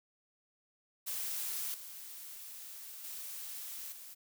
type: noise with level steps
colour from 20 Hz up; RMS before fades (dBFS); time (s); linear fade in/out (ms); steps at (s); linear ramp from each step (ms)
blue; -38 / -48 / -44 / -50; 1.06-4.15; 20; 1.74 / 3.04 / 3.92; 2
effects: none